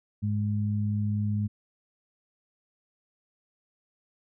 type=tone pair together; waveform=sine; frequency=104.2 / 208.4 Hz; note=G#2 / G#3; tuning=+6 / +6 cents; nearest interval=octave; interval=1200 cents; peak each=-26 / -30 dBFS; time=0.22-1.48 s; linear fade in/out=20 ms; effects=none